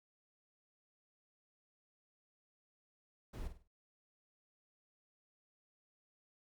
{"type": "noise with echo", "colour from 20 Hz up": "brown", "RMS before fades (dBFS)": -43, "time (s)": [3.33, 3.48], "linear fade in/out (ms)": 10, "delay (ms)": 50, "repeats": 4, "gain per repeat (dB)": -9, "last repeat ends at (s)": 3.68, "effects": []}